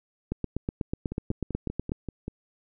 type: two click trains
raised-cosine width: 3 ms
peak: -15 / -20 dBFS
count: 14 / 7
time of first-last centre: 0.32-1.919 / 1.12-2.281 s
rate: 8.13 / 5.17 Hz
effects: none